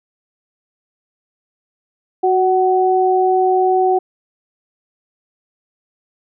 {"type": "tone pair together", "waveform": "sine", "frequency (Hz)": [370.7, 749.6], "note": ["F#4", "F#5"], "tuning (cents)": [3, 22], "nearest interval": "octave", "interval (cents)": 1219, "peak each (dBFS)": -14, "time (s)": [2.23, 3.99], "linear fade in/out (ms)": 10, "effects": []}